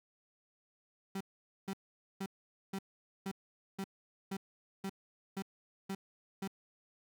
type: tone bursts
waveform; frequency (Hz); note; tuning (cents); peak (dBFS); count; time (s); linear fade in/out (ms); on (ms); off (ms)
35% pulse; 193.9; G3; -19; -35; 11; 1.15-6.477; 5; 57; 470
effects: none